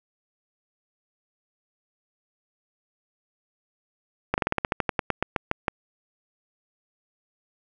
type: slowing click train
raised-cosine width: 0.5 ms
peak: -7 dBFS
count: 16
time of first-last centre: 4.34-5.682 s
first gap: 39 ms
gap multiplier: 1.11
effects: none